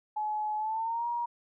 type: tone with pitch glide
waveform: sine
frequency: 851 to 949.7 Hz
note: G#5 to A#5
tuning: +42 to +32 cents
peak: -29 dBFS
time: 0.16-1.26 s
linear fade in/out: 10 ms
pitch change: +190 cents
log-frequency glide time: 0.57-1.07 s
effects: none